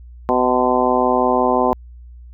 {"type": "harmonic tone with a mistuned harmonic", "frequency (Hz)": 125.7, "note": "B2", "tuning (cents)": 31, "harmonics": [2, 3, 4, 5, 6, 7, 8], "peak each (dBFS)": [-21, -21, -21, -21, -21, -21, -21], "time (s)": [0.29, 1.73], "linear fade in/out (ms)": 0, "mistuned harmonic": 8, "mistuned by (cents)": 36, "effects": ["added 60 Hz sine -36 dBFS peak until 2.33 s"]}